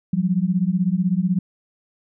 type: beating tone pair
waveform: sine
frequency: 174.61 / 190.61 Hz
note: F3 / G3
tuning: 0 / -48 cents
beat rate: 16 Hz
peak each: -20 dBFS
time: 0.13-1.39 s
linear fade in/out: 5 ms
effects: none